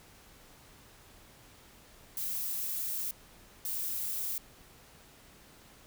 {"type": "noise bursts at uneven times", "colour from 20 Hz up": "violet", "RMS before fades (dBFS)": -35, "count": 2, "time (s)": [[2.17, 3.11], [3.65, 4.38]], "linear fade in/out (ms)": 2, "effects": ["pink hiss -57 dBFS RMS until 5.86 s"]}